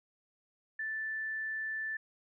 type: tone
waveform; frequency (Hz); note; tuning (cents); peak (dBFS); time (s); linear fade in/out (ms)
sine; 1760; A6; 0; -34; 0.79-1.97; 5
effects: none